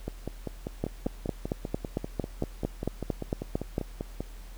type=two click trains; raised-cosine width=2 ms; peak=-19 / -14 dBFS; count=22 / 14; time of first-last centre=0.08-4.206 / 0.84-3.781 s; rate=5.09 / 4.42 Hz; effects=added 40 Hz sine -41 dBFS peak until 4.57 s + pink hiss -54 dBFS RMS until 4.57 s